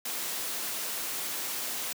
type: noise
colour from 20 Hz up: white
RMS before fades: -34 dBFS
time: 0.05-1.93 s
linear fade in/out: 5 ms
effects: high-pass 200 Hz 12 dB/octave